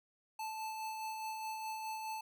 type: tone with tremolo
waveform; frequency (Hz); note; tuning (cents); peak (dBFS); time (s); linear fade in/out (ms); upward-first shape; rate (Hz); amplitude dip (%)
square; 876; A5; -8; -39; 0.39-2.21; 5; sine; 4.8; 30
effects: none